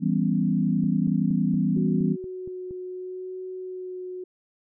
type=chord; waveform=sine; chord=C# half-diminished seventh; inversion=first; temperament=equal; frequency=164.81 / 196 / 246.9 / 277.2 Hz; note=E3 / G3 / B3 / C#4; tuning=0 / 0 / 0 / 0 cents; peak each=-25 / -24 / -26 / -30 dBFS; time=0-2.17 s; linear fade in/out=50 ms
type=click train; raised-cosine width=3 ms; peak=-29 dBFS; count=9; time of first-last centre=0.84-2.709 s; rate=4.28 Hz
type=tone with vibrato; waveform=sine; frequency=368.6 Hz; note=F#4; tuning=7 cents flat; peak=-32 dBFS; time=1.76-4.24 s; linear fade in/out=5 ms; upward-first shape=sine; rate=0.74 Hz; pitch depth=13 cents each way
effects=none